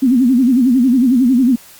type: tone with vibrato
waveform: sine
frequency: 251.7 Hz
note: B3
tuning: 33 cents sharp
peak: -8 dBFS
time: 0.02-1.56 s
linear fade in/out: 10 ms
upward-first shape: sine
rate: 11 Hz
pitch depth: 140 cents each way
effects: white hiss -41 dBFS RMS until 1.79 s + Opus 48 kbps